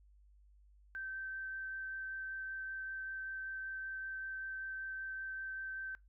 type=tone with vibrato; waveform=sine; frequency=1551 Hz; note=G6; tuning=19 cents flat; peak=-40 dBFS; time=0.95-5.95 s; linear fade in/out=0 ms; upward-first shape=sine; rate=5.2 Hz; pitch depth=8 cents each way; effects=noise-tail reverb RT60 0.2 s tail -23 dB re dry + added 50 Hz sine -61 dBFS peak until 6.08 s